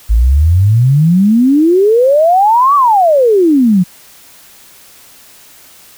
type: exponential two-way sweep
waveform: sine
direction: up then down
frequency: 52 to 1174.7 to 171.8 Hz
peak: -5 dBFS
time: 0.09-3.84 s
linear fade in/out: 20 ms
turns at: 2.75 s
effects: white hiss -40 dBFS RMS until 5.97 s